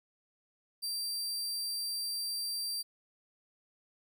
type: tone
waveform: sawtooth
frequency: 4703 Hz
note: D8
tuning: 2 cents sharp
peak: -31 dBFS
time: 0.82-2.83 s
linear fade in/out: 20 ms
effects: none